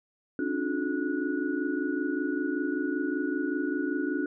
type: tone cluster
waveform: sine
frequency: 275.5 / 300.7 / 358.6 / 427.6 / 1464 Hz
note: C#4 / D4 / F4 / A4 / F#6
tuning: -11 / +41 / +46 / -49 / -19 cents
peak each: -31 / -31 / -33 / -40 / -37 dBFS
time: 0.39-4.26 s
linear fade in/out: 2 ms
effects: none